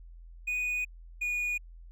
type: tone pair in turn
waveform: triangle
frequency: 2476 / 2453 Hz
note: D#7 / D#7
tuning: -9 / -25 cents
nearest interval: unison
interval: 16 cents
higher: first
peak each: -27 / -27 dBFS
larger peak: neither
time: 0.47-0.85 / 1.21-1.58 s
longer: first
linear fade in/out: 10 ms
effects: added 42 Hz sine -46 dBFS peak until 1.91 s